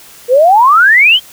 sine exponential sweep, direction up, 470 to 3235 Hz, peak -3 dBFS, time 0.28-1.2 s, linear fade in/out 50 ms, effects white hiss -37 dBFS RMS until 1.32 s

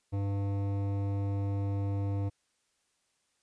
sine tone with hard clipping, 99.6 Hz, G2, 28 cents sharp, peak -31 dBFS, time 0.12-2.3 s, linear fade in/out 20 ms, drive 14 dB, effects white hiss -75 dBFS RMS until 3.42 s + resampled to 22050 Hz

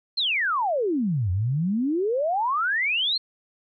sine exponential two-way sweep, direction down then up, 4327 to 86.9 to 4327 Hz, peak -21 dBFS, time 0.17-3.18 s, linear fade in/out 10 ms, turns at 1.31 s, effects none

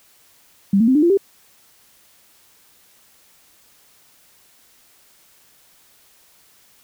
sine tone with pitch steps, 197.1 / 226.4 / 260.1 / 298.7 / 343.2 / 394.2 Hz, G3 / A3 / C4 / D4 / F4 / G4, +10 / +50 / -10 / +29 / -30 / +10 cents, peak -11 dBFS, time 0.73-1.174 s, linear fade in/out 5 ms, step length 74 ms, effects white hiss -54 dBFS RMS until 6.83 s

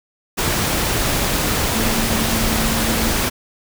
sine tone in noise, 223.9 Hz, A3, 30 cents sharp, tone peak -23 dBFS, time 1.73-3.12 s, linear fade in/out 20 ms, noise pink, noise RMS -19 dBFS, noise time 0.37-3.3 s, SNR -7 dB, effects none

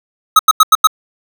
square tone bursts, 1273 Hz, D#6, 39 cents sharp, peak -3 dBFS, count 5, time 0.36-0.872 s, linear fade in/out 5 ms, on 32 ms, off 88 ms, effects none

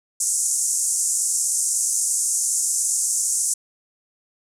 pink band-pass noise, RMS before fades -22 dBFS, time 0.2-3.54 s, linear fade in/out 5 ms, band 6400 to 10000 Hz, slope 48 dB/octave, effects none

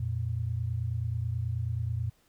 sine tone pair together, 87.5 / 116.8 Hz, F2 / A#2, +4 / +4 cents, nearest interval perfect fourth, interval 500 cents, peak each -33 / -30 dBFS, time 0-2.1 s, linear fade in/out 5 ms, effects pink hiss -67 dBFS RMS until 2.28 s

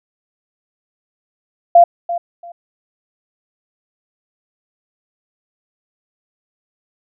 sine tone with echo, 690 Hz, F5, 21 cents flat, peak -3 dBFS, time 1.75-1.84 s, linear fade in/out 5 ms, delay 340 ms, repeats 2, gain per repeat -14 dB, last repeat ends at 2.52 s, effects none

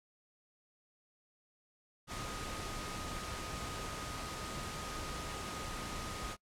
sine tone in noise, 1244.5 Hz, D#6, in tune, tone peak -47 dBFS, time 2.07-6.37 s, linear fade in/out 50 ms, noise pink, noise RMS -42 dBFS, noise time 2.07-6.37 s, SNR -8 dB, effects noise-tail reverb RT60 0.1 s tail -24 dB re dry + low-pass 9000 Hz 12 dB/octave

